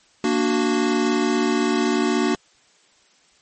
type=chord; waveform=square; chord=Bb augmented; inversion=none; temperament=equal; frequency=233.1 / 293.7 / 370 Hz; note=Bb3 / D4 / F#4; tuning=0 / 0 / 0 cents; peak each=-23 dBFS; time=0.24-2.35 s; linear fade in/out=2 ms; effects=white hiss -57 dBFS RMS until 3.41 s + MP3 32 kbps

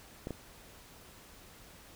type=clicks; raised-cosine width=2 ms; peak=-24 dBFS; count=2; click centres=0.271 / 0.307 s; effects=pink hiss -55 dBFS RMS until 1.95 s

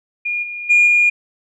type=tone with level steps; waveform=sine; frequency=2426 Hz; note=D#7; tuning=44 cents flat; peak=-18 / -25 / -7 / -9 dBFS; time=0.25-1.1 s; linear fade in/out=10 ms; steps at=0.42 / 0.69 / 0.86 s; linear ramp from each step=20 ms; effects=tanh soft clip ceiling -5 dBFS

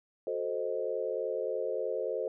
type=chord; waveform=sine; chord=F# diminished seventh; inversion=none; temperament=equal; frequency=370 / 440 / 523.3 / 622.3 Hz; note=F#4 / A4 / C5 / Eb5; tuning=0 / 0 / 0 / 0 cents; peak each=-39 / -35 / -34 / -38 dBFS; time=0.27-2.28 s; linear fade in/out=2 ms; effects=none

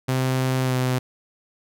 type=tone with pitch glide; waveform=sawtooth; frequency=130 to 127.62 Hz; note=C3 to C3; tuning=-11 to -43 cents; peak=-16 dBFS; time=0.08-0.99 s; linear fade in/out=10 ms; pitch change=-32 cents; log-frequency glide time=0.63-0.75 s; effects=none

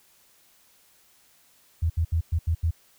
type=tone bursts at uneven times; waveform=sine; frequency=82.41 Hz; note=E2; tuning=in tune; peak=-20 dBFS; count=6; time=1.82-1.9 / 1.97-2.05 / 2.12-2.21 / 2.32-2.39 / 2.47-2.55 / 2.63-2.71 s; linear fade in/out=10 ms; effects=white hiss -60 dBFS RMS until 2.98 s

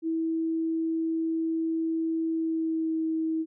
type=tone with pitch glide; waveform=sine; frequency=325.2 to 320.7 Hz; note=E4 to E4; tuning=-23 to -48 cents; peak=-25 dBFS; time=0.02-3.46 s; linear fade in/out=50 ms; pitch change=-25 cents; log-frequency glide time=2.31-3.02 s; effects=none

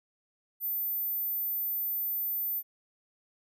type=tone; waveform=sine; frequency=14080 Hz; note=A9; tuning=in tune; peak=-29 dBFS; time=0.6-2.63 s; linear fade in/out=50 ms; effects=none

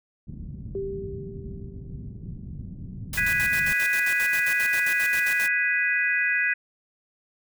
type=low-pass noise; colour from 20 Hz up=white; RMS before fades=-37 dBFS; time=0.27-3.73 s; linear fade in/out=5 ms; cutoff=190 Hz; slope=24 dB/octave
type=tone with exponential decay; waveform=sine; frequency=392.2 Hz; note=G4; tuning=1 cent sharp; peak=-26 dBFS; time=0.75-2.5 s; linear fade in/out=2 ms; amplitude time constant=380 ms
type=noise with tremolo; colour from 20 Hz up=white; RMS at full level=-33 dBFS; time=3.13-5.48 s; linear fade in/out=2 ms; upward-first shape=square; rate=7.5 Hz; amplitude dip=70%
type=chord; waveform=sine; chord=G# minor seventh; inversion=third; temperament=equal with one note detuned; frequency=1480 / 1652.6 / 1975.5 / 2489 Hz; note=F#6 / G#6 / B6 / D#7; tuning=0 / -9 / 0 / 0 cents; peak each=-30 / -25 / -25 / -27 dBFS; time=3.17-6.54 s; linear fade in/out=10 ms
effects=none

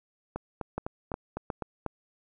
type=two click trains; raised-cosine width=1 ms; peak=-17 / -19 dBFS; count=4 / 6; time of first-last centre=0.78-1.863 / 0.36-1.623 s; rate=2.77 / 3.96 Hz; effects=none

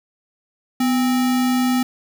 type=tone with sample-and-hold; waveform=sine; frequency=250 Hz; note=B3; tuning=21 cents sharp; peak=-15 dBFS; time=0.8-1.83 s; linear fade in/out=5 ms; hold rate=1050 Hz; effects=none

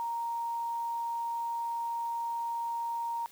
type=tone; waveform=sine; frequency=932.3 Hz; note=A#5; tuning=in tune; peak=-31 dBFS; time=0-3.26 s; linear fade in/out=0 ms; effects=white hiss -57 dBFS RMS until 3.31 s

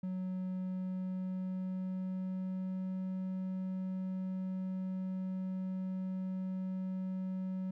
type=tone with pitch glide; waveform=triangle; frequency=185.2 to 187.14 Hz; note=F#3 to F#3; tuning=+2 to +20 cents; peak=-33 dBFS; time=0.03-7.71 s; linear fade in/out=5 ms; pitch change=+18 cents; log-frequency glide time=0.5-2.98 s; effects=none

